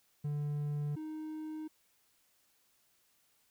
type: tone pair in turn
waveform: triangle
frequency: 146.83 / 311.1 Hz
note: D3 / D#4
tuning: 0 / 0 cents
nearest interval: octave + minor second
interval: 1300 cents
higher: second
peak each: -31 / -37 dBFS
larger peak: first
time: 0.24-0.96 / 0.96-1.68 s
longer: neither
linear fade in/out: 10 ms
effects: white hiss -72 dBFS RMS until 3.5 s